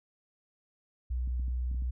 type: tone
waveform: sine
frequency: 61.74 Hz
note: B1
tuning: in tune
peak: -29 dBFS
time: 1.1-1.91 s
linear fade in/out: 10 ms
type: clicks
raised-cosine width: 5 ms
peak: -34 dBFS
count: 6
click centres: 1.276 / 1.397 / 1.481 / 1.715 / 1.746 / 1.822 s
effects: none